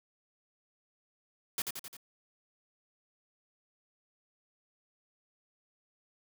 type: noise with echo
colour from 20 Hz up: white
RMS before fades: -33 dBFS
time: 1.58-1.62 s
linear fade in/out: 2 ms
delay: 87 ms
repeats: 4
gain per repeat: -4 dB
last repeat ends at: 1.968 s
effects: none